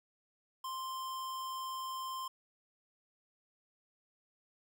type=tone; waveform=square; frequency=1047 Hz; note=C6; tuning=1 cent sharp; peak=-39 dBFS; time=0.64-2.28 s; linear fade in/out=5 ms; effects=none